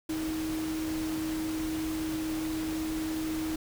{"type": "tone in noise", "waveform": "sine", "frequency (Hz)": 316, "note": "D#4", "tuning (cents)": 27, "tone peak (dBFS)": -30, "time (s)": [0.09, 3.56], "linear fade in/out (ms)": 5, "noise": "pink", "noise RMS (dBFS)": -40, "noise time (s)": [0.09, 3.56], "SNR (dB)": 7, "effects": []}